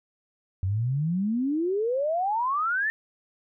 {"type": "exponential sweep", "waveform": "sine", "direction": "up", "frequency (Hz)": [90.3, 1820], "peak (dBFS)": -23, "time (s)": [0.63, 2.9], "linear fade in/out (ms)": 0, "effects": []}